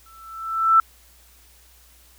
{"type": "tone with exponential growth", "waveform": "sine", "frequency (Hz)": 1328, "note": "E6", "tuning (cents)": 12, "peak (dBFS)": -9, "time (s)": [0.06, 0.8], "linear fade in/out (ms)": 2, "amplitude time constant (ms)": 160, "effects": ["added 60 Hz sine -54 dBFS peak until 2.18 s", "white hiss -54 dBFS RMS until 2.18 s"]}